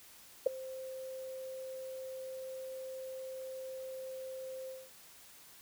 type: tone with ADSR envelope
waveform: sine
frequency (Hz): 523.3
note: C5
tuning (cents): 0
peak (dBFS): -20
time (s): 0.46-4.9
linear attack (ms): 7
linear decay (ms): 8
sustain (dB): -21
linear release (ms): 220
effects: white hiss -57 dBFS RMS until 5.61 s